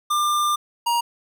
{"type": "tone pair in turn", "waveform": "square", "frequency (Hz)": [1195, 944.1], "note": ["D6", "A#5"], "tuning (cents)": [30, 22], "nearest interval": "major third", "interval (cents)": 408, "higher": "first", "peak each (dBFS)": -19, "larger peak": "neither", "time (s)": [[0.1, 0.56], [0.86, 1.01]], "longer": "first", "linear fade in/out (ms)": 10, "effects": []}